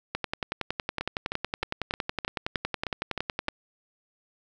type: two click trains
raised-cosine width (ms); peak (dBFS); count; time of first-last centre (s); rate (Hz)
0.3; -14 / -12; 9 / 37; 1.01-3.487 / 0.15-3.483; 3.23 / 10.8
effects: none